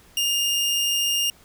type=tone; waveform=sawtooth; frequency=2821 Hz; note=F7; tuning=17 cents sharp; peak=-17 dBFS; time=0.17-1.3 s; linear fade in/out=2 ms; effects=pink hiss -53 dBFS RMS until 1.44 s